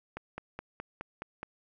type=click train; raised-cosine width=0.5 ms; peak=-23 dBFS; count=7; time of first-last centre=0.17-1.431 s; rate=4.76 Hz; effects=none